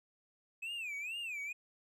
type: tone with vibrato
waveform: triangle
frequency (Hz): 2530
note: D#7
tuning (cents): +28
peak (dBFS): -37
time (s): 0.62-1.53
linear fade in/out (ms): 10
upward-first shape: sine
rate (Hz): 2.2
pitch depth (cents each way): 200
effects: none